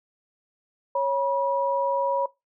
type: tone pair together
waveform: sine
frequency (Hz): 551.9 / 968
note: C#5 / B5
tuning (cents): -8 / -35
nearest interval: minor seventh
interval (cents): 973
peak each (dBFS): -24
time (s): 0.95-2.26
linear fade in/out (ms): 5
effects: noise-tail reverb RT60 0.2 s tail -20 dB re dry